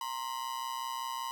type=ring-modulated tone; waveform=45% pulse; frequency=990 Hz; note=B5; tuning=4 cents sharp; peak=-32 dBFS; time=0.01-1.31 s; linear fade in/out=0 ms; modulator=62.6 Hz; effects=none